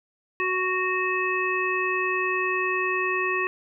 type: harmonic tone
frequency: 370 Hz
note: F#4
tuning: in tune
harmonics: 1 / 3 / 5 / 7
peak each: -28 / -28 / -28 / -28 dBFS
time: 0.4-3.47 s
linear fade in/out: 0 ms
effects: none